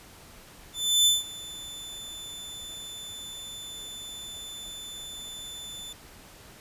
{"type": "tone with ADSR envelope", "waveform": "sawtooth", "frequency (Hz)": 3520, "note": "A7", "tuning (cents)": 0, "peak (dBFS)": -14, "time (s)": [0.73, 5.93], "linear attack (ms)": 330, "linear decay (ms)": 170, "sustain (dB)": -21, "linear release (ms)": 6, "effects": ["pink hiss -50 dBFS RMS until 6.6 s", "resampled to 32000 Hz"]}